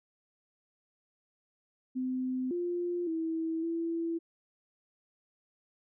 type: tone with pitch steps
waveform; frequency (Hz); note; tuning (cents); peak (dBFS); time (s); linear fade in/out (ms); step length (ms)
sine; 256.6 / 350.5 / 324.7 / 332.9; C4 / F4 / E4 / E4; -34 / +6 / -26 / +17; -30; 1.95-4.19; 20; 560
effects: none